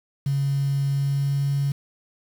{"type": "tone with pitch glide", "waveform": "triangle", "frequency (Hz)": [138.9, 140.19], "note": ["C#3", "C#3"], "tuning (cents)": [4, 20], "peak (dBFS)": -16, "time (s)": [0.26, 1.72], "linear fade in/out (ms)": 5, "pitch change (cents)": 16, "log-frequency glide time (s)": [0.86, 1.52], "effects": ["tanh soft clip ceiling -18 dBFS", "7-bit"]}